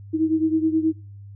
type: beating tone pair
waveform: sine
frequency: 316.1 / 325.5 Hz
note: D#4 / E4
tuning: +27 / -22 cents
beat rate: 9.4 Hz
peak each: -19 / -23 dBFS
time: 0.13-0.93 s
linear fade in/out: 20 ms
effects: noise-tail reverb RT60 0.5 s tail -25 dB re dry + added 100 Hz sine -38 dBFS peak until 1.35 s